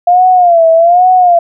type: tone with vibrato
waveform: sine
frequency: 695 Hz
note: F5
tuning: 9 cents flat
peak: -3 dBFS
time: 0.07-1.39 s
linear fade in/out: 5 ms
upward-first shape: sine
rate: 1.2 Hz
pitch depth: 110 cents each way
effects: none